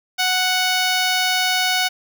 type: tone with notch filter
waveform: 5% pulse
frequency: 740 Hz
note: F#5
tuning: in tune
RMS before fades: -19 dBFS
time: 0.18-1.89 s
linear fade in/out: 20 ms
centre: 8200 Hz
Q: 0.79
effects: none